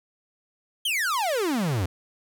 45% pulse exponential sweep, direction down, 3281 to 82.41 Hz, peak -23 dBFS, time 0.85-1.86 s, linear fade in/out 5 ms, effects none

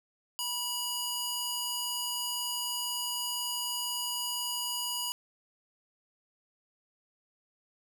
square tone with high-pass filter, 973 Hz, B5, 26 cents flat, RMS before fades -34 dBFS, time 0.39-5.12 s, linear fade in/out 0 ms, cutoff 2700 Hz, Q 0.61, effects none

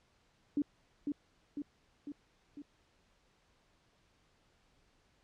sine tone with echo, 289.5 Hz, D4, 25 cents flat, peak -28 dBFS, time 0.57-0.62 s, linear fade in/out 2 ms, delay 500 ms, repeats 4, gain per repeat -4 dB, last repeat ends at 2.62 s, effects pink hiss -71 dBFS RMS until 5.23 s + low-pass 6000 Hz 12 dB/octave

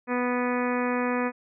harmonic tone, 246.8 Hz, B3, 1 cent flat, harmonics 1 / 2 / 3 / 4 / 5 / 6 / 7 / 8 / 9 / 10, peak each -27 / -29 / -36 / -33 / -35 / -40 / -36 / -39 / -41 / -40 dBFS, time 0.07-1.32 s, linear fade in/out 50 ms, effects none

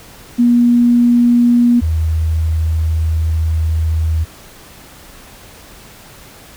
sine tone pair in turn, 240 / 80.09 Hz, B3 / E2, -49 / -49 cents, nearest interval octave + perfect fifth, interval 1900 cents, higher first, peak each -7 / -12 dBFS, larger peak first, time 0.38-1.81 / 1.81-4.25 s, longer second, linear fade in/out 20 ms, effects pink hiss -39 dBFS RMS until 6.56 s

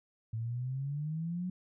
sine exponential sweep, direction up, 110 to 185 Hz, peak -33 dBFS, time 0.33-1.5 s, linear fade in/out 5 ms, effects none

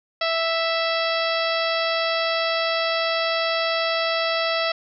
harmonic tone, 659.3 Hz, E5, in tune, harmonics 1 / 2 / 3 / 4 / 5 / 6 / 7 / 8, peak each -24 / -27 / -29 / -30 / -31 / -32 / -32 / -33 dBFS, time 0.21-4.72 s, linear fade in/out 5 ms, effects none

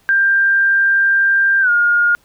sine tone with pitch glide, 1588 to 1422.9 Hz, G6 to F6, +22 to +32 cents, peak -10 dBFS, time 0.09-2.15 s, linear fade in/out 0 ms, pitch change -190 cents, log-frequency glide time 1.61-1.7 s, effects pink hiss -55 dBFS RMS until 2.24 s

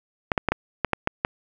clicks, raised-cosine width 0.5 ms, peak -5 dBFS, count 8, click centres 0.318 / 0.378 / 0.487 / 0.52 / 0.847 / 0.933 / 1.074 / 1.249 s, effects none

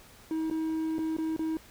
triangle tone with dropouts, 318.9 Hz, D#4, 43 cents sharp, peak -26 dBFS, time 0.31-1.57 s, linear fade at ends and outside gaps 1 ms, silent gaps 0.5-0.511 / 0.983-0.99 / 1.167-1.185 / 1.364-1.393 s, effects pink hiss -54 dBFS RMS until 1.7 s

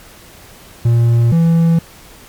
triangle tone pair in turn, 117.5 / 166.17 Hz, A#2 / E3, +14 / +14 cents, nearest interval tritone, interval 600 cents, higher second, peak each -6 dBFS, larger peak neither, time 0.85-1.32 / 1.32-1.79 s, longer neither, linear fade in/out 5 ms, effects pink hiss -40 dBFS RMS until 2.28 s + MP3 96 kbps

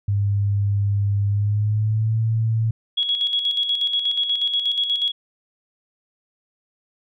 sine tone with pitch glide, 101 to 112.07 Hz, G#2 to A2, -48 to +32 cents, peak -17 dBFS, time 0.08-2.71 s, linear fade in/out 5 ms, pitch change +180 cents, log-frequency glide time 1.26-2.21 s
sine tone with tremolo, 3337 Hz, G#7, 8 cents sharp, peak -17 dBFS, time 2.97-5.12 s, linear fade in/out 10 ms, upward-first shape square, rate 8.3 Hz, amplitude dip 50%
effects none

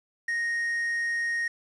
triangle tone, 1864.7 Hz, A#6, in tune, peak -24 dBFS, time 0.28-1.48 s, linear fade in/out 5 ms, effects resampled to 24000 Hz + 9-bit

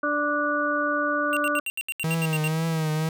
harmonic tone, 293.7 Hz, D4, in tune, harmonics 1 / 2 / 4 / 5, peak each -29 / -28 / -27 / -26 dBFS, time 0.03-1.6 s, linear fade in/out 5 ms
square tone bursts, 2762 Hz, F7, 20 cents flat, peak -27 dBFS, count 11, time 1.33-2.477 s, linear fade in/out 0 ms, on 37 ms, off 74 ms
45% pulse tone with vibrato, 159.2 Hz, D#3, 40 cents sharp, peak -23 dBFS, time 2.04-3.09 s, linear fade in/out 2 ms, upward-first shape triangle, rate 2 Hz, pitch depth 65 cents each way
effects none

